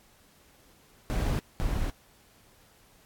brown noise bursts at uneven times, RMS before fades -28 dBFS, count 2, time 1.1-1.39 / 1.6-1.9 s, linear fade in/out 0 ms, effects pink hiss -60 dBFS RMS until 3.05 s + AAC 64 kbps

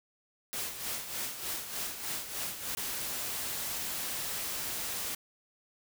white noise with tremolo, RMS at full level -35 dBFS, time 0.53-2.75 s, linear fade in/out 0 ms, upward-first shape sine, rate 3.3 Hz, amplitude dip 60%
white noise, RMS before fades -36 dBFS, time 2.77-5.15 s, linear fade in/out 5 ms
effects none

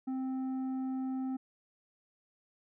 sine tone with tanh clipping, 261.6 Hz, C4, in tune, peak -34 dBFS, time 0.07-1.37 s, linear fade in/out 10 ms, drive 7 dB, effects none

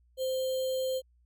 sine tone with sample-and-hold, 520 Hz, C5, 11 cents flat, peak -28 dBFS, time 0.17-1.02 s, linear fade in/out 50 ms, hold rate 3675 Hz, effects added 60 Hz sine -62 dBFS peak until 1.25 s

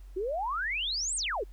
sine exponential two-way sweep, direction up then down, 352.4 to 8870 to 352.4 Hz, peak -29 dBFS, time 0.16-1.44 s, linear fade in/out 10 ms, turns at 1.16 s, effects added 46 Hz sine -44 dBFS peak until 1.52 s + pink hiss -66 dBFS RMS until 1.52 s

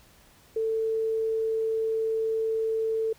sine tone, 444.9 Hz, A4, 19 cents sharp, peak -24 dBFS, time 0.56-3.13 s, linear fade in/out 5 ms, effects pink hiss -57 dBFS RMS until 3.18 s

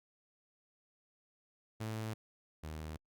sawtooth tone pair in turn, 110 / 77.78 Hz, A2 / D#2, 0 / 0 cents, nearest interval tritone, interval 600 cents, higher first, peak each -34 / -38 dBFS, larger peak first, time 1.8-2.14 / 2.63-2.97 s, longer neither, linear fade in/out 10 ms, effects Opus 48 kbps

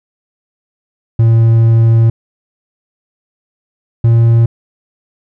triangle tone pair in turn, 114.1 / 115.69 Hz, A#2 / A#2, -37 / -13 cents, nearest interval unison, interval 24 cents, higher second, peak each -3 dBFS, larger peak neither, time 1.19-2.1 / 4.04-4.46 s, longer first, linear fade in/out 5 ms, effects none

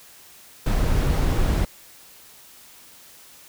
brown noise, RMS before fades -20 dBFS, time 0.66-1.65 s, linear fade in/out 5 ms, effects white hiss -48 dBFS RMS until 3.48 s

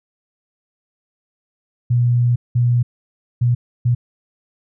sine tone bursts at uneven times, 121.2 Hz, B2, 32 cents flat, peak -12 dBFS, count 4, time 1.9-2.36 / 2.55-2.83 / 3.41-3.55 / 3.85-3.95 s, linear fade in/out 10 ms, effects none

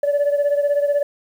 sine beating tone pair, 573 / 589 Hz, D5 / D5, -43 / +5 cents, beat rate 16 Hz, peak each -15 / -20 dBFS, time 0.03-1.03 s, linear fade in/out 5 ms, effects tanh soft clip ceiling -12 dBFS + 8-bit

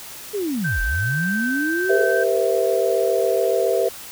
sine linear two-way sweep, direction down then up, 434.4 to 37.67 to 434.4 Hz, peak -21 dBFS, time 0.33-2.06 s, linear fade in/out 20 ms, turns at 0.81 s
sine tone with vibrato, 1553 Hz, G6, 17 cents flat, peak -22 dBFS, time 0.64-2.24 s, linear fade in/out 10 ms, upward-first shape sine, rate 2 Hz, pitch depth 11 cents each way
sine chord, C dominant seventh, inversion second, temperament equal with one note detuned, 392 / 466.2 / 513.4 / 659.3 Hz, G4 / Bb4 / C5 / E5, 0 / 0 / -33 / 0 cents, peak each -22 dBFS, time 1.89-3.89 s, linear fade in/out 10 ms
effects white hiss -37 dBFS RMS until 4.11 s

